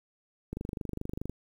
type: click train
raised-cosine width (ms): 3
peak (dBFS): -22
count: 20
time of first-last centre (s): 0.53-1.296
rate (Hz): 24.8
effects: 9-bit